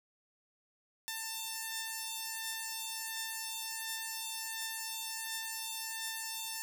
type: tone pair together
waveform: 5% pulse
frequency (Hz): 893.8 / 1789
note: A5 / A6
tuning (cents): +27 / +28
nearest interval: octave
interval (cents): 1201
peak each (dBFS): -28 / -31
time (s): 1.08-6.62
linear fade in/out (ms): 0
effects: none